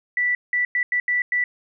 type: tone bursts at uneven times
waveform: sine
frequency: 1967 Hz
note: B6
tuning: 7 cents flat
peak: -18 dBFS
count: 6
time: 0.17-0.35 / 0.53-0.65 / 0.75-0.83 / 0.92-1 / 1.08-1.22 / 1.32-1.44 s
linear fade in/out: 2 ms
effects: none